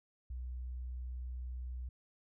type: tone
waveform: sine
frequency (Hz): 62.2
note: B1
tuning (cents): +13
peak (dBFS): -39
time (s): 0.3-1.89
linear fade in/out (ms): 5
effects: none